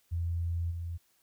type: tone with level steps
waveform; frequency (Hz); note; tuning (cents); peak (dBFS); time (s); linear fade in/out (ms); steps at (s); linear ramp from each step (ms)
sine; 84.9; F2; -48; -29 / -34; 0.11-0.98; 20; 0.7; 20
effects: white hiss -70 dBFS RMS until 1.22 s